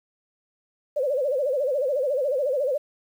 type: tone with vibrato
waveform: sine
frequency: 547 Hz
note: C#5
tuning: 23 cents flat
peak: -21 dBFS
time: 0.96-2.78 s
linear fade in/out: 10 ms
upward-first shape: sine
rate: 14 Hz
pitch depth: 160 cents each way
effects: 9-bit